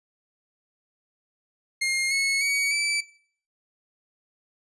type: tone with pitch steps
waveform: sawtooth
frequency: 2131 / 2191 / 2253 / 2316 Hz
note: C7 / C#7 / C#7 / D7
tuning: +31 / -21 / +28 / -25 cents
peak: -19 dBFS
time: 1.81-3.01 s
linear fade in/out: 10 ms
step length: 300 ms
effects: noise-tail reverb RT60 0.5 s tail -18 dB re dry + resampled to 24000 Hz